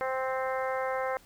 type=harmonic tone; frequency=261.6 Hz; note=C4; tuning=in tune; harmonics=2 / 3 / 4 / 5 / 6 / 7 / 8; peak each=-31 / -35 / -37 / -39 / -41 / -42 / -43 dBFS; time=0.01-1.17 s; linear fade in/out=0 ms; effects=pink hiss -58 dBFS RMS until 1.25 s